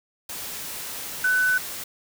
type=tone in noise; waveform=sine; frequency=1500 Hz; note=F#6; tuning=23 cents sharp; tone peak=-18 dBFS; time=1.24-1.58 s; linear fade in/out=5 ms; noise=white; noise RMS=-34 dBFS; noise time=0.29-1.84 s; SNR=+13 dB; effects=none